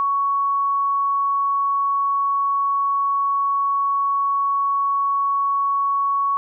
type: tone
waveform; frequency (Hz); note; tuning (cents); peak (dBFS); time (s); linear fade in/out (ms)
sine; 1115; C#6; +10; -17; 0-6.37; 0
effects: none